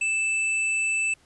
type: tone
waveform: square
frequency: 2638 Hz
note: E7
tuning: 1 cent sharp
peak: -23 dBFS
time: 0.01-1.14 s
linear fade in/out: 5 ms
effects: pink hiss -60 dBFS RMS until 1.25 s + resampled to 24000 Hz